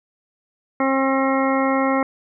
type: harmonic tone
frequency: 268.1 Hz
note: C4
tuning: 42 cents sharp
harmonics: 1 / 2 / 3 / 4 / 5 / 7 / 8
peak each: -20 / -22 / -25 / -25 / -27 / -30 / -30 dBFS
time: 0.8-2.03 s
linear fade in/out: 2 ms
effects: none

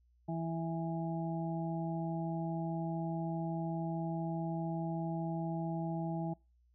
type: harmonic tone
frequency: 164.81 Hz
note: E3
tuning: in tune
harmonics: 1 / 2 / 4 / 5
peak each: -36 / -41 / -43 / -44 dBFS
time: 0.28-6.34 s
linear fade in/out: 10 ms
effects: noise-tail reverb RT60 0.3 s tail -26 dB re dry + added 60 Hz sine -66 dBFS peak until 6.74 s

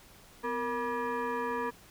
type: tone with frequency modulation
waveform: sine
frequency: 252.2 Hz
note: B3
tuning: 36 cents sharp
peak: -30 dBFS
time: 0.43-1.71 s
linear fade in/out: 20 ms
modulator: 718 Hz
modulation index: 1.8
effects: pink hiss -56 dBFS RMS until 1.9 s

